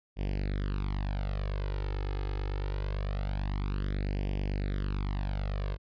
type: tone with flanger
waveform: sawtooth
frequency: 49 Hz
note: G1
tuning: in tune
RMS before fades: -32 dBFS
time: 0.16-5.78 s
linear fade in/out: 50 ms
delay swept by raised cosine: 0.37 to 2.37 ms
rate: 0.24 Hz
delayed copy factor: +0.95
effects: resampled to 11025 Hz